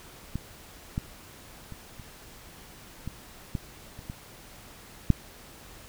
clicks, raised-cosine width 5 ms, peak -18 / -16 / -27 / -30 / -21 / -17 / -30 / -23 / -6 dBFS, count 9, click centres 0.356 / 0.979 / 1.723 / 1.997 / 3.076 / 3.552 / 3.991 / 4.099 / 5.103 s, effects pink hiss -49 dBFS RMS until 5.88 s

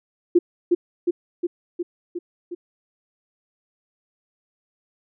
sine tone with echo, 349.2 Hz, F4, in tune, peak -10 dBFS, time 0.35-0.39 s, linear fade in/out 10 ms, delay 360 ms, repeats 6, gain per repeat -3 dB, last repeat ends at 2.55 s, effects none

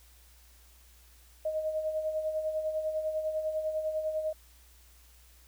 sine tone with tremolo, 624 Hz, D#5, 5 cents sharp, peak -27 dBFS, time 1.45-4.33 s, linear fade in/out 5 ms, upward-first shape sine, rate 10 Hz, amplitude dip 55%, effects added 60 Hz sine -57 dBFS peak until 5.47 s + white hiss -61 dBFS RMS until 5.47 s

